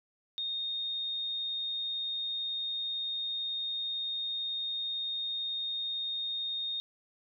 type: tone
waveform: sine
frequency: 3691 Hz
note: A#7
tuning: 18 cents flat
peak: -32 dBFS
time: 0.38-6.8 s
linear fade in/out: 0 ms
effects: none